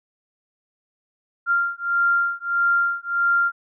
sine beating tone pair, 1390 / 1391.6 Hz, F6 / F6, -9 / -7 cents, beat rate 1.6 Hz, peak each -21 dBFS, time 1.46-3.52 s, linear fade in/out 50 ms, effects none

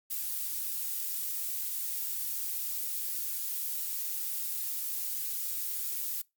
violet noise, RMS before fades -34 dBFS, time 0.1-6.22 s, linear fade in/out 10 ms, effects noise-tail reverb RT60 0.2 s tail -23 dB re dry + Opus 48 kbps

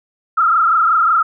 sine tone with frequency modulation, 1318.5 Hz, E6, in tune, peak -10 dBFS, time 0.37-1.23 s, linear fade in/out 10 ms, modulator 25.5 Hz, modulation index 2.8, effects none

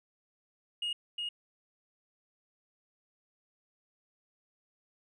sine tone with echo, 2866 Hz, F7, 44 cents sharp, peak -29 dBFS, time 0.82-0.93 s, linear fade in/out 5 ms, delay 360 ms, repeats 1, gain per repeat -3 dB, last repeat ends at 1.29 s, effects tanh soft clip ceiling -30 dBFS

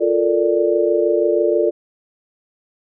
sine chord, Bb major seventh, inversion second, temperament equal, 349.2 / 440 / 466.2 / 587.3 Hz, F4 / A4 / Bb4 / D5, 0 / 0 / 0 / 0 cents, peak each -18 / -18 / -22 / -19 dBFS, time 0-1.71 s, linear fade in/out 20 ms, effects none

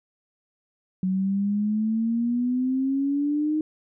sine exponential sweep, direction up, 185 to 311.1 Hz, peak -21 dBFS, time 1.03-3.61 s, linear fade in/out 2 ms, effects none

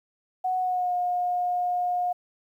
sine tone with pitch glide, 740 to 716 Hz, F#5 to F5, 0 to +43 cents, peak -23 dBFS, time 0.44-2.13 s, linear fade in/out 10 ms, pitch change -57 cents, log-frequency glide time 0.58-0.94 s, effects 10-bit

